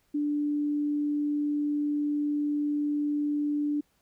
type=tone; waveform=sine; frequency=293.7 Hz; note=D4; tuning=in tune; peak=-25 dBFS; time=0.14-3.81 s; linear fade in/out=10 ms; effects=pink hiss -70 dBFS RMS until 4.01 s